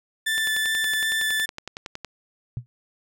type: tone with vibrato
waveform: 30% pulse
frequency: 1760 Hz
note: A6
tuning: in tune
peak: -19 dBFS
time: 0.26-1.46 s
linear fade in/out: 10 ms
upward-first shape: square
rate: 2.6 Hz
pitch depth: 8 cents each way
type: click train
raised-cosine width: 0.2 ms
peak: -16 dBFS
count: 19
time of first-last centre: 0.38-2.047 s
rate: 10.8 Hz
type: tone with exponential decay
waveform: sine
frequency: 120.7 Hz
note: B2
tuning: 39 cents flat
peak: -22 dBFS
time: 2.57-2.66 s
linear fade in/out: 0 ms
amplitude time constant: 19 ms
effects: none